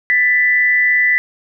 sine tone pair together, 1763 / 1986.3 Hz, A6 / B6, +3 / +9 cents, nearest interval major second, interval 206 cents, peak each -18 / -11 dBFS, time 0.1-1.18 s, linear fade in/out 0 ms, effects none

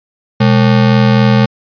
square ring-modulated tone, 166.7 Hz, E3, 20 cents sharp, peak -4 dBFS, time 0.4-1.46 s, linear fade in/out 10 ms, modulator 41.9 Hz, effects resampled to 11025 Hz

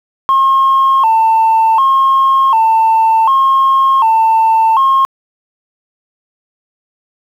sine tone with vibrato, 980 Hz, B5, 14 cents flat, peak -5 dBFS, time 0.29-5.05 s, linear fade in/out 0 ms, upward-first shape square, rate 0.67 Hz, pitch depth 160 cents each way, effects tanh soft clip ceiling -4 dBFS + 7-bit

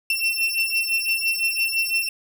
35% pulse beating tone pair, 2698 / 2703.9 Hz, E7 / E7, +40 / +43 cents, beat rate 5.9 Hz, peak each -22 dBFS, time 0.1-2.09 s, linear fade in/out 2 ms, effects none

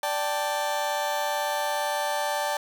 35% pulse chord, D suspended fourth, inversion none, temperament just, 587.3 / 783.1 / 881 Hz, D5 / G5 / A5, 0 / -2 / +2 cents, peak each -28 / -30 / -27 dBFS, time 0.03-2.57 s, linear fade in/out 2 ms, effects none

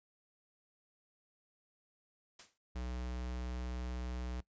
white noise with exponential decay, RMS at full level -48 dBFS, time 2.39-2.58 s, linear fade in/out 5 ms, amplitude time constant 40 ms
square tone, 61.74 Hz, B1, in tune, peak -39 dBFS, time 2.75-4.41 s, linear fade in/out 10 ms
effects noise-tail reverb RT60 0.1 s tail -20 dB re dry + resampled to 16000 Hz

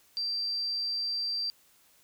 sine tone, 4699 Hz, D8, in tune, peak -29 dBFS, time 0.17-1.5 s, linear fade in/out 0 ms, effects white hiss -63 dBFS RMS until 2.03 s

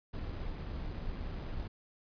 brown noise with sample-and-hold, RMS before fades -39 dBFS, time 0.13-1.68 s, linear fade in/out 10 ms, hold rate 4410 Hz, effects resampled to 11025 Hz

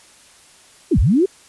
sine linear two-way sweep, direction down then up, 405.4 to 38.89 to 405.4 Hz, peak -11 dBFS, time 0.91-1.26 s, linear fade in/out 10 ms, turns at 0.99 s, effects white hiss -48 dBFS RMS until 1.48 s + resampled to 24000 Hz

